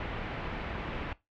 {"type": "low-pass noise", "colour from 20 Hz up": "pink", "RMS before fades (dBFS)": -37, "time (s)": [0, 1.13], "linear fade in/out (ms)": 2, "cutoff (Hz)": 2800, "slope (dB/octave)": 24, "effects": ["noise-tail reverb RT60 0.2 s tail -19 dB re dry"]}